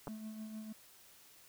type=clicks; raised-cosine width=1 ms; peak=-29 dBFS; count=2; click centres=0.072 / 0.079 s
type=tone with tremolo; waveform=triangle; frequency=217.3 Hz; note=A3; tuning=21 cents flat; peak=-39 dBFS; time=0.08-0.73 s; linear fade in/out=10 ms; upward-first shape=triangle; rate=6.6 Hz; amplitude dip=50%
effects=white hiss -61 dBFS RMS until 1.48 s